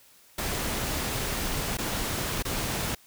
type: noise with dropouts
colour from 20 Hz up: pink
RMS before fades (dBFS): -30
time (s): 0.38-2.95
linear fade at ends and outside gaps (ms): 5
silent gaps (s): 1.772-1.784 / 2.426-2.45
effects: white hiss -57 dBFS RMS until 3.06 s